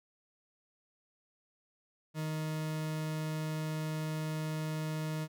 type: tone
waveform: 40% pulse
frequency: 155.9 Hz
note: D#3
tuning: 4 cents sharp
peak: -33 dBFS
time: 2.14-5.28 s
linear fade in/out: 50 ms
effects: none